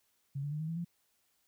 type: tone with pitch steps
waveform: sine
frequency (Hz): 138.8 / 144.86 / 151.19 / 157.79 / 164.68 / 171.87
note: C#3 / D3 / D#3 / D#3 / E3 / F3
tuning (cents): +3 / -23 / -49 / +25 / -1 / -27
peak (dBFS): -34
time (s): 0.35-0.848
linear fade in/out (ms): 10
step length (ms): 83
effects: white hiss -75 dBFS RMS until 1.47 s